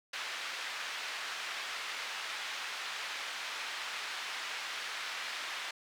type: band-pass noise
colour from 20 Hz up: pink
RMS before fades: -40 dBFS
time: 0.13-5.71 s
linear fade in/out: 5 ms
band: 1400 to 4000 Hz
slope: 12 dB/octave
effects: none